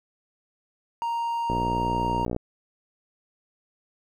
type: tone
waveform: triangle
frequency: 932.3 Hz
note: A#5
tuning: in tune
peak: -23 dBFS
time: 1.02-2.25 s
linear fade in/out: 0 ms
type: click train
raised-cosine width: 2 ms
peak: -15 dBFS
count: 53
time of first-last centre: 1.5-2.364 s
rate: 60.2 Hz
effects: none